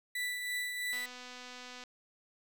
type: tone with tremolo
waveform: 35% pulse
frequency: 1975.5 Hz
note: B6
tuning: in tune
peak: -31 dBFS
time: 0.15-1.06 s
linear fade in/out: 5 ms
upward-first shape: triangle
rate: 3 Hz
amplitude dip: 45%
type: click train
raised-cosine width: 0.2 ms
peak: -31 dBFS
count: 227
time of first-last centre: 0.93-1.838 s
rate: 249 Hz
effects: none